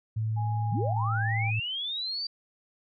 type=tone; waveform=sine; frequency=110 Hz; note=A2; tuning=in tune; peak=-26 dBFS; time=0.16-1.6 s; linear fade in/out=10 ms
type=tone with pitch glide; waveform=sine; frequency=830.6 to 793.5 Hz; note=G#5 to G5; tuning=0 to +21 cents; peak=-34 dBFS; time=0.36-1.51 s; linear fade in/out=20 ms; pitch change=-79 cents; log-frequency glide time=0.54-1.14 s
type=linear sweep; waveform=sine; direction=up; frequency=110 to 4699 Hz; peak=-30 dBFS; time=0.71-2.27 s; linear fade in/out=5 ms
effects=none